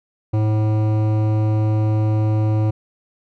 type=tone with hard clipping; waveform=sine; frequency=107.9 Hz; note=A2; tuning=33 cents flat; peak=-17 dBFS; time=0.33-2.71 s; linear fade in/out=10 ms; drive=14 dB; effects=none